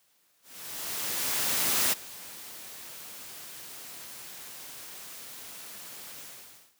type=noise with ADSR envelope; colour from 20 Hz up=white; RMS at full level=-25 dBFS; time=0.42-6.74 s; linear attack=1500 ms; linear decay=23 ms; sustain=-19 dB; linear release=530 ms; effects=white hiss -68 dBFS RMS until 6.79 s + high-pass 100 Hz 12 dB/octave